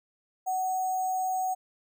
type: tone with sample-and-hold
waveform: sine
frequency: 747 Hz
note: F#5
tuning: 16 cents sharp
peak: -26 dBFS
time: 0.46-1.55 s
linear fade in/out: 20 ms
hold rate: 7350 Hz
effects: none